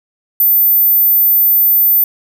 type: tone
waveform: sine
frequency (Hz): 14080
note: A9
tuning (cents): 0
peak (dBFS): -7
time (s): 0.4-2.04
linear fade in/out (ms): 2
effects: none